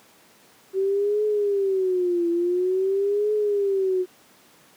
sine tone with vibrato, 380 Hz, F#4, 46 cents sharp, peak -19 dBFS, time 0.73-4.06 s, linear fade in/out 50 ms, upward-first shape triangle, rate 0.48 Hz, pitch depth 200 cents each way, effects pink hiss -54 dBFS RMS until 4.76 s + high-pass 200 Hz 12 dB/octave

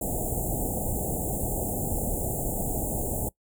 pink band-stop noise, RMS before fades -29 dBFS, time 0.01-3.29 s, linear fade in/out 5 ms, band 830 to 7100 Hz, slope 96 dB/octave, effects noise-tail reverb RT60 0.1 s tail -21 dB re dry

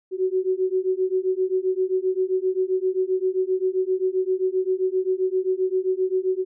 sine beating tone pair, 370 / 377.6 Hz, F#4 / F#4, 0 / +35 cents, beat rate 7.6 Hz, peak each -23 dBFS, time 0.11-6.45 s, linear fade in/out 50 ms, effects none

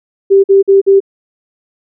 sine tone bursts, 392 Hz, G4, in tune, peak -3 dBFS, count 4, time 0.3-1.004 s, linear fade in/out 20 ms, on 140 ms, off 48 ms, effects none

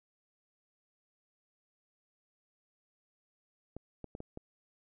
clicks, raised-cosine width 2 ms, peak -29 dBFS, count 5, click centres 3.766 / 4.043 / 4.151 / 4.204 / 4.374 s, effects none

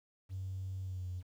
triangle tone with pitch glide, 94.5 to 90.55 Hz, F#2 to F#2, +37 to -37 cents, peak -34 dBFS, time 0.29-1.23 s, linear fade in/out 50 ms, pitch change -74 cents, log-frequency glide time 0.82-1.06 s, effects tanh soft clip ceiling -35 dBFS + 11-bit

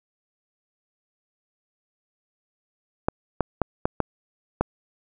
clicks, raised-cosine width 1 ms, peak -6 dBFS, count 6, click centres 3.085 / 3.407 / 3.617 / 3.855 / 4.003 / 4.61 s, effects none

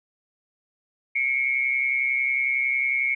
sine tone pair together, 2179 / 2310 Hz, C#7 / D7, -30 / -29 cents, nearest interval minor second, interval 101 cents, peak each -22 / -26 dBFS, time 1.15-3.15 s, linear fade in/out 10 ms, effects none

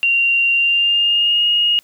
sine tone with pitch glide, 2765 to 2866 Hz, F7 to F7, -18 to +44 cents, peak -12 dBFS, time 0.03-1.79 s, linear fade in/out 0 ms, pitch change +62 cents, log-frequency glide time 0.53-1.46 s, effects white hiss -54 dBFS RMS until 1.83 s

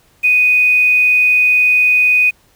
sine tone with quantisation, 2489 Hz, D#7, in tune, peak -8 dBFS, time 0.23-2.31 s, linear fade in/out 20 ms, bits 6, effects pink hiss -53 dBFS RMS until 2.55 s

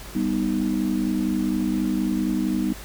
sine chord, G augmented, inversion none, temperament equal, 196 / 246.9 / 311.1 Hz, G3 / B3 / D#4, 0 / 0 / 0 cents, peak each -25 dBFS, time 0.15-2.73 s, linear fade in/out 5 ms, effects added 50 Hz sine -40 dBFS peak until 2.84 s + pink hiss -40 dBFS RMS until 2.84 s

